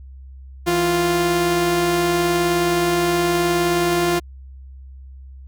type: tone pair together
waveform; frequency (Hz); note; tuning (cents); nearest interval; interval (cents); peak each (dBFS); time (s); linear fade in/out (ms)
sawtooth; 165.04 / 349.2; E3 / F4; +2 / 0; octave + minor second; 1298; -21 / -13; 0.66-4.2; 20
effects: added 66 Hz sine -36 dBFS peak until 5.47 s